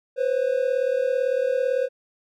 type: tone pair together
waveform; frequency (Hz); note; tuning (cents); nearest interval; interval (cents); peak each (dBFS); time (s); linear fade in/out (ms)
triangle; 498.1 / 536; B4 / C5; +15 / +42; minor second; 127; -21 / -21; 0.16-1.89; 50
effects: none